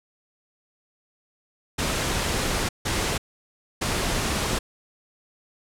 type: noise bursts at uneven times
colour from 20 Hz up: pink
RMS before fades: -25 dBFS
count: 3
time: 1.78-2.69 / 2.85-3.18 / 3.81-4.59 s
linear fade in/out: 10 ms
effects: low-pass 10000 Hz 12 dB/octave